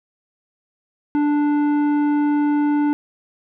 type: tone with tanh clipping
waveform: sine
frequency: 293.7 Hz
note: D4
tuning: in tune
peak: -17 dBFS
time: 1.15-2.93 s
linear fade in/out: 0 ms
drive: 11 dB
effects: none